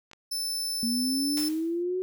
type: clicks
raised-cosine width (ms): 0.2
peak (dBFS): -30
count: 2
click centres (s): 0.114 / 0.133
type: tone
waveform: sawtooth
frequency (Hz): 5280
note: E8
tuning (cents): +2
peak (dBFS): -26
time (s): 0.31-1.49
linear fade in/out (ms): 10
type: linear sweep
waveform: sine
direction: up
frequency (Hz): 227.8 to 374.5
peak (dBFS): -26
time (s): 0.83-2.02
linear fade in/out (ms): 0
type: noise with exponential decay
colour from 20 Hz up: white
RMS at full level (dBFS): -34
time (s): 1.37-1.83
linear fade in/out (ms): 1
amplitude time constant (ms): 98
effects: none